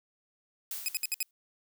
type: noise with exponential decay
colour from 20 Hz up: blue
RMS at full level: -35 dBFS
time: 0.71-1.31 s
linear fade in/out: 2 ms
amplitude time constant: 130 ms
type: tone bursts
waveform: 5% pulse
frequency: 2521 Hz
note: D#7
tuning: 22 cents sharp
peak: -19 dBFS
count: 5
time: 0.86-1.228 s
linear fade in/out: 0 ms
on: 24 ms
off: 62 ms
effects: none